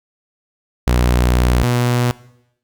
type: tone pair in turn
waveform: sawtooth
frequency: 61 / 122 Hz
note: B1 / B2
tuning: -21 / -21 cents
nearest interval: octave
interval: 1200 cents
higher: second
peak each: -8 / -10 dBFS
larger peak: first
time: 0.87-1.63 / 1.63-2.11 s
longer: first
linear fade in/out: 0 ms
effects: noise-tail reverb RT60 0.8 s tail -20 dB re dry